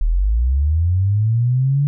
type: linear sweep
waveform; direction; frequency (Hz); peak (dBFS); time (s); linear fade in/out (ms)
sine; up; 36 to 145.5; -13; 0.01-1.87; 0
effects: none